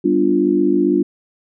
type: chord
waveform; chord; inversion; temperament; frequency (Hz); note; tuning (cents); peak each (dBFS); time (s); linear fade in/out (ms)
sine; G dominant seventh; none; equal; 196 / 246.9 / 293.7 / 349.2; G3 / B3 / D4 / F4; 0 / 0 / 0 / 0; -21 / -22 / -16 / -16; 0.04-1.03; 10
effects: none